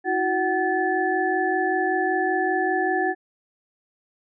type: tone cluster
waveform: sine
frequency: 323.4 / 368.6 / 751 / 1736 Hz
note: E4 / F#4 / F#5 / A6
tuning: -33 / -7 / +26 / -24 cents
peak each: -28 / -25 / -24 / -26 dBFS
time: 0.04-3.15 s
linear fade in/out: 50 ms
effects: none